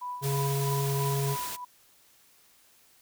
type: tone with tremolo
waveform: sine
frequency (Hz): 988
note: B5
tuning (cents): 0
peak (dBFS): -32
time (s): 0.01-1.65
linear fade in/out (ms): 10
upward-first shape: sine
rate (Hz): 3.1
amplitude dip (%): 70
type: harmonic tone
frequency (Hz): 138.59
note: C#3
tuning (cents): 0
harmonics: 1 / 3 / 5 / 7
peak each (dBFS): -27 / -33 / -42 / -46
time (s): 0.21-1.37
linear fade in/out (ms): 50
type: noise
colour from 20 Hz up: white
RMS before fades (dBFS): -37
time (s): 0.22-1.57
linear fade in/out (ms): 20
effects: white hiss -61 dBFS RMS until 3.01 s